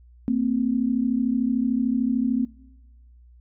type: tone pair together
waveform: sine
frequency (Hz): 228.2 / 261.6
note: A#3 / C4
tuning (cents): -37 / 0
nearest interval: major second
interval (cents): 237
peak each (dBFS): -22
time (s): 0.28-2.45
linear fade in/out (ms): 0
effects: noise-tail reverb RT60 1.0 s tail -22 dB re dry + added 60 Hz sine -48 dBFS peak until 3.4 s